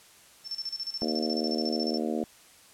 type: tone with tremolo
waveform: sine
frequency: 5400 Hz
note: E8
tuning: 41 cents sharp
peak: -30 dBFS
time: 0.44-2 s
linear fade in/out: 50 ms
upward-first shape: square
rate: 14 Hz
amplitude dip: 80%
type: harmonic tone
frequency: 77.78 Hz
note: D#2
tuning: in tune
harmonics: 3 / 4 / 5 / 6 / 7 / 8 / 9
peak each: -31 / -33 / -35 / -37 / -38 / -39 / -40 dBFS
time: 1.02-2.24 s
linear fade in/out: 0 ms
effects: white hiss -55 dBFS RMS until 2.73 s + low-pass 11000 Hz 12 dB/octave